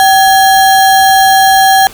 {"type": "tone with sample-and-hold", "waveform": "sine", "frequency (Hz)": 771, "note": "G5", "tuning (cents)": -29, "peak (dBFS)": -3, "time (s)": [0, 1.87], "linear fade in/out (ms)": 0, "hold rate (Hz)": 2450, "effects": ["pink hiss -32 dBFS RMS until 1.93 s"]}